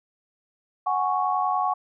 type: chord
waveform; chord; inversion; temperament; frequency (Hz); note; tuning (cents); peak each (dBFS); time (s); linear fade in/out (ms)
sine; F# suspended second; none; equal; 740 / 830.6 / 1108.7; F#5 / G#5 / C#6; 0 / 0 / 0; -25 / -27 / -25; 0.86-1.74; 10
effects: none